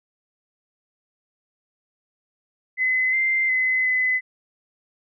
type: tone with pitch steps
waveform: sine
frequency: 2031 / 2087 / 2034 / 2019 Hz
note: B6 / C7 / C7 / B6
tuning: +48 / -5 / -50 / +38 cents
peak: -18 dBFS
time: 2.77-4.21 s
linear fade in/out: 50 ms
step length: 360 ms
effects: none